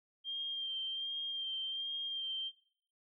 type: tone with vibrato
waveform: sine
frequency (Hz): 3182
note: G7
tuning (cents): +25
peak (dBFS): -36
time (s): 0.24-2.52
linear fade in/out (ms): 50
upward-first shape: sine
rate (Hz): 1.3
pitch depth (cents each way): 25
effects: noise-tail reverb RT60 0.6 s tail -21 dB re dry